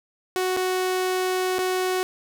sawtooth tone with dropouts, 370 Hz, F#4, in tune, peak -18 dBFS, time 0.36-2.03 s, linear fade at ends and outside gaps 0 ms, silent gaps 0.566-0.571 / 1.584-1.59 s, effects none

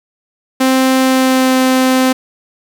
sawtooth tone with pitch glide, 261.6 to 259 Hz, C4 to C4, 0 to -17 cents, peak -5 dBFS, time 0.6-2.13 s, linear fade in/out 10 ms, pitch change -17 cents, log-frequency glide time 1-1.56 s, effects 7-bit

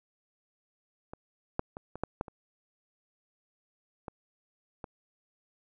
clicks, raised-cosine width 1 ms, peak -27 / -14 / -26 / -26 / -16 / -17 / -30 / -24 / -25 dBFS, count 9, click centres 1.135 / 1.594 / 1.769 / 1.956 / 2.036 / 2.211 / 2.282 / 4.082 / 4.842 s, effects none

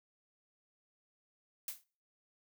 blue noise with exponential decay, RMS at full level -36 dBFS, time 1.68-1.84 s, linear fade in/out 2 ms, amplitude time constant 33 ms, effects noise-tail reverb RT60 0.4 s tail -23 dB re dry

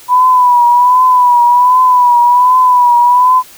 sine tone with vibrato, 987 Hz, B5, 1 cent flat, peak -4 dBFS, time 0.08-3.43 s, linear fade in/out 50 ms, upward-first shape triangle, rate 1.3 Hz, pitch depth 59 cents each way, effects white hiss -37 dBFS RMS until 3.57 s

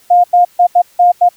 sine tone bursts at uneven times, 708 Hz, F5, 23 cents sharp, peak -4 dBFS, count 6, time 0.1-0.24 / 0.33-0.45 / 0.59-0.67 / 0.75-0.82 / 0.99-1.12 / 1.21-1.29 s, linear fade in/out 10 ms, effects white hiss -48 dBFS RMS until 1.36 s

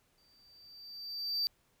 triangle tone with exponential growth, 4652 Hz, D8, 17 cents flat, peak -27 dBFS, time 0.18-1.47 s, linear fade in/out 0 ms, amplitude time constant 280 ms, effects pink hiss -72 dBFS RMS until 1.8 s

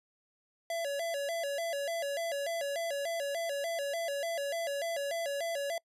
square tone with vibrato, 615 Hz, D#5, 20 cents flat, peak -33 dBFS, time 0.7-5.78 s, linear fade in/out 2 ms, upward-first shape square, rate 3.4 Hz, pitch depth 150 cents each way, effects noise-tail reverb RT60 0.1 s tail -26 dB re dry + resampled to 32000 Hz

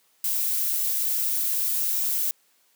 violet noise, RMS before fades -25 dBFS, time 0.24-2.31 s, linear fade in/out 2 ms, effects white hiss -64 dBFS RMS until 2.75 s + high-pass 200 Hz 12 dB/octave

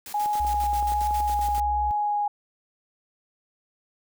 white noise with tremolo, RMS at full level -39 dBFS, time 0.06-1.6 s, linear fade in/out 2 ms, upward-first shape square, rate 7.4 Hz, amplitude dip 65%
sine tone with vibrato, 830.6 Hz, G#5, in tune, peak -22 dBFS, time 0.14-2.28 s, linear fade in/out 5 ms, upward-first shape sine, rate 1.3 Hz, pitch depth 10 cents each way
click train, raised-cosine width 1 ms, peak -27 dBFS, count 15, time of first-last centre 0.26-1.581 s, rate 10.6 Hz
sine tone, 64.5 Hz, C2, 24 cents flat, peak -29 dBFS, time 0.4-1.91 s, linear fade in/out 0 ms
effects none

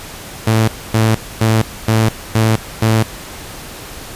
sawtooth tone bursts, 111 Hz, A2, 16 cents sharp, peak -6 dBFS, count 6, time 0.47-3.03 s, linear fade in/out 5 ms, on 210 ms, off 260 ms, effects pink hiss -31 dBFS RMS until 4.15 s + resampled to 32000 Hz

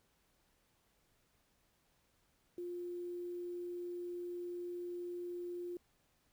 sine tone with quantisation, 351.8 Hz, F4, 13 cents sharp, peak -40 dBFS, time 2.58-5.77 s, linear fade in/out 2 ms, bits 11, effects pink hiss -75 dBFS RMS until 6.32 s

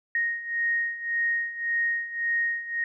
sine beating tone pair, 1864.7 / 1866.5 Hz, A#6 / A#6, 0 / +2 cents, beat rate 1.8 Hz, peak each -30 / -26 dBFS, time 0.15-2.84 s, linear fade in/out 2 ms, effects none

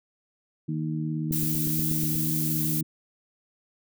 harmonic tone, 77.9 Hz, D#2, 3 cents sharp, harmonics 2 / 3 / 4, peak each -28 / -34 / -33 dBFS, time 0.68-2.83 s, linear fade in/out 10 ms
click train, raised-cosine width 3 ms, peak -22 dBFS, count 8, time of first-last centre 1.31-2.155 s, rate 8.28 Hz
violet noise, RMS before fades -29 dBFS, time 1.32-2.81 s, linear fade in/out 5 ms
effects none

